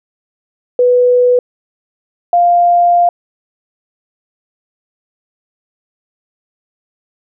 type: tone pair in turn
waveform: sine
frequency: 493.9 / 698.6 Hz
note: B4 / F5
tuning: 0 / 0 cents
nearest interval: tritone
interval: 600 cents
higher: second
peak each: -6 dBFS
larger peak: neither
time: 0.79-1.39 / 2.33-3.09 s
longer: second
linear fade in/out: 2 ms
effects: none